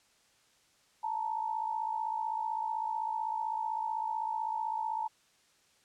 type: tone pair together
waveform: sine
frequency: 876.5 / 932.3 Hz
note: A5 / A#5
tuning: -7 / 0 cents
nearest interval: minor second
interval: 107 cents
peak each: -33 / -36 dBFS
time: 1.03-5.08 s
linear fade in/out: 10 ms
effects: white hiss -67 dBFS RMS until 5.84 s + low-pass 8000 Hz 12 dB/octave